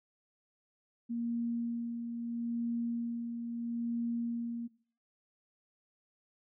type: tone with tremolo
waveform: sine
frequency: 234.6 Hz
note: A#3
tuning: 11 cents sharp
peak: -31 dBFS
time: 1.09-4.68 s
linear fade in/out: 20 ms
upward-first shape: sine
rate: 0.76 Hz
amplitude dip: 45%
effects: noise-tail reverb RT60 0.5 s tail -20 dB re dry